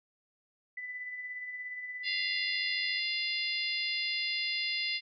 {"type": "tone with tremolo", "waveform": "sine", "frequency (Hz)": 1994, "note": "B6", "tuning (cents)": 16, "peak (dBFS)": -36, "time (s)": [0.77, 3], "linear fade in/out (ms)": 5, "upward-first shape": "sine", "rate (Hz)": 17, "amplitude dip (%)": 40}
{"type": "harmonic tone", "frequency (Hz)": 696, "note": "F5", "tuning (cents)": -6, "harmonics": [3, 4, 5, 6, 7], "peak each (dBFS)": [-35, -37, -39, -38, -37], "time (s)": [2.03, 5.01], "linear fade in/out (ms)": 50}
{"effects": []}